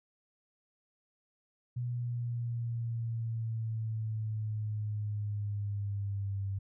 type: exponential sweep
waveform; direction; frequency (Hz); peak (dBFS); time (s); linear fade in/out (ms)
sine; down; 122.3 to 97.7; -32; 1.76-6.59; 10
effects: none